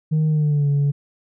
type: tone with pitch glide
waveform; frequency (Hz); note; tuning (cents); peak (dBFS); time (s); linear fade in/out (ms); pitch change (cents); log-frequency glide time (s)
sine; 155.56 to 142.65; D#3 to C#3; 0 to +50; -13; 0.11-0.92; 20; -150; 0.28-0.68
effects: tanh soft clip ceiling -14 dBFS